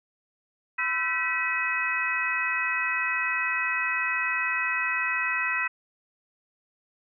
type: tone cluster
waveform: sine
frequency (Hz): 1010 / 1325 / 1535 / 1951 / 2544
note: B5 / E6 / G6 / B6 / D#7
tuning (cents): +39 / +9 / -37 / -22 / +38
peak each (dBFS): -35 / -33 / -33 / -28 / -29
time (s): 0.78-5.68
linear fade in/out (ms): 10
effects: none